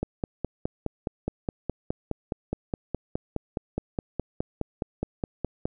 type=click train; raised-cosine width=2 ms; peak=-14 dBFS; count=28; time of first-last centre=0.03-5.655 s; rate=4.8 Hz; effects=none